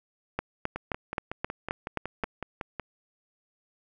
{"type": "two click trains", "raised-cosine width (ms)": 0.5, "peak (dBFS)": [-18, -13], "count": [12, 8], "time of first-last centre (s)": [[0.76, 2.797], [0.39, 2.237]], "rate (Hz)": [5.4, 3.79], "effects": []}